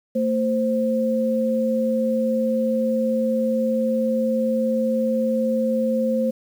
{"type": "tone pair together", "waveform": "sine", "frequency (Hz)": [226.3, 523.3], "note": ["A3", "C5"], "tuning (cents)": [49, 0], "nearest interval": "octave + minor third", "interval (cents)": 1451, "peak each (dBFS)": -21, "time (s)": [0.15, 6.31], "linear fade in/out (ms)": 10, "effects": ["8-bit"]}